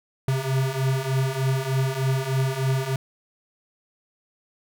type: beating tone pair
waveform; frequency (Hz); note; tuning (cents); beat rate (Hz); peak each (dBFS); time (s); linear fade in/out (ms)
square; 130.81 / 134.11; C3 / C3; 0 / +43; 3.3; -27 / -24; 0.28-2.96; 2
effects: none